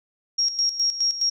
sine tone with tremolo, 5588 Hz, F8, in tune, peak -18 dBFS, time 0.38-1.3 s, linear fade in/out 10 ms, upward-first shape square, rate 4.8 Hz, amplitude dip 70%, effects none

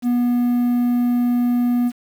triangle tone, 243 Hz, B3, 28 cents flat, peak -13 dBFS, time 0.02-1.92 s, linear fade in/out 50 ms, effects 7-bit

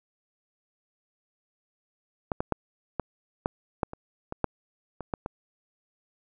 clicks, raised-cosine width 1 ms, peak -13 / -13 / -10 / -13 / -11 / -10 / -24 / -19 / -9 / -22 / -14 / -18 dBFS, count 12, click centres 2.318 / 2.405 / 2.523 / 2.997 / 3.459 / 3.832 / 3.934 / 4.324 / 4.443 / 5.007 / 5.138 / 5.261 s, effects none

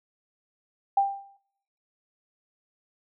sine tone with exponential decay, 792 Hz, G5, 18 cents sharp, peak -16 dBFS, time 0.97-1.37 s, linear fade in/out 5 ms, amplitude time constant 85 ms, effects noise-tail reverb RT60 0.8 s tail -25 dB re dry

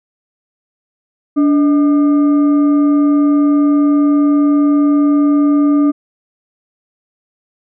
sine tone with frequency modulation, 290 Hz, D4, 22 cents flat, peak -8 dBFS, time 1.36-5.92 s, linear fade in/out 20 ms, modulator 915 Hz, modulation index 0.27, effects none

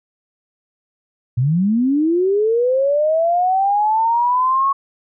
sine linear sweep, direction up, 114.8 to 1108.7 Hz, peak -13 dBFS, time 1.37-4.73 s, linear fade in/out 10 ms, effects none

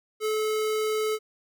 square tone, 432.1 Hz, A4, 31 cents flat, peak -25 dBFS, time 0.2-1.19 s, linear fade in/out 50 ms, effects none

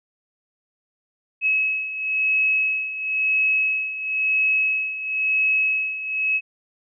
sine beating tone pair, 2570 / 2570.98 Hz, E7 / E7, -45 / -44 cents, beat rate 0.98 Hz, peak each -25 / -20 dBFS, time 1.41-6.41 s, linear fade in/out 50 ms, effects none

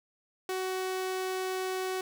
sawtooth tone, 374.2 Hz, F#4, 20 cents sharp, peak -27 dBFS, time 0.49-2.01 s, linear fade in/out 2 ms, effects none

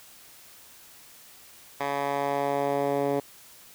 10% pulse tone with band-pass filter sweep, 141.1 Hz, C#3, 31 cents sharp, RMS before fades -27 dBFS, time 1.8-3.2 s, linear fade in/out 5 ms, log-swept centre 1200 to 430 Hz, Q 1.1, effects white hiss -51 dBFS RMS until 3.74 s

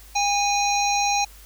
harmonic tone with a mistuned harmonic, 809 Hz, G#5, 46 cents flat, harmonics 1 / 3 / 5 / 7 / 8, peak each -21 / -26 / -28 / -29 / -30 dBFS, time 0.15-1.25 s, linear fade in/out 10 ms, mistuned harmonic 3, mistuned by +33 cents, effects added 50 Hz sine -45 dBFS peak until 1.45 s + white hiss -49 dBFS RMS until 1.45 s

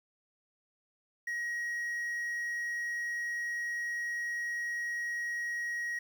triangle tone with quantisation, 1895 Hz, A#6, 28 cents sharp, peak -31 dBFS, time 1.27-5.99 s, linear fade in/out 5 ms, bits 10, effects none

